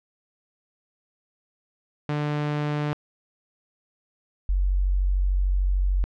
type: tone pair in turn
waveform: sawtooth / sine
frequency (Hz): 148.3 / 46.71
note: D3 / F#1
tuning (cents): +17 / +17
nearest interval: octave + minor sixth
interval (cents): 2000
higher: first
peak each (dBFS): -20 / -19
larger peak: second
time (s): 2.09-2.93 / 4.49-6.04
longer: second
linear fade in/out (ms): 0
effects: low-pass 3000 Hz 12 dB/octave